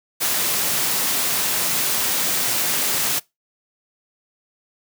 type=high-pass noise; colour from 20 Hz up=white; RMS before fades=-21 dBFS; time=0.2-3.2 s; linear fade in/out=20 ms; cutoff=110 Hz; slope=24 dB/octave; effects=noise-tail reverb RT60 0.2 s tail -23 dB re dry